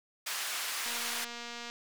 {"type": "band-pass noise", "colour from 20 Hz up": "pink", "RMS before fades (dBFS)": -36, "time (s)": [0.26, 1.25], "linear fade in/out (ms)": 10, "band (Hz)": [1300, 15000], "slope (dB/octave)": 12}
{"type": "click train", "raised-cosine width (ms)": 0.2, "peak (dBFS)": -25, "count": 200, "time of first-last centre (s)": [0.86, 1.7], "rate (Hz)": 237}
{"effects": []}